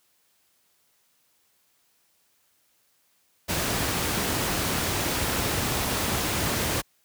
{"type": "noise", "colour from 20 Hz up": "pink", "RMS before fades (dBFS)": -26, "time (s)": [3.48, 6.82], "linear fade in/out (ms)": 20, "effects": ["white hiss -67 dBFS RMS until 7.04 s", "high-pass 60 Hz 12 dB/octave"]}